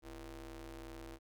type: ring-modulated tone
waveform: sawtooth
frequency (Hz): 145.5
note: D3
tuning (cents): -16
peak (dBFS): -40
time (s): 0.02-1.19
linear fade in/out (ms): 50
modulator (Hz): 187
effects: none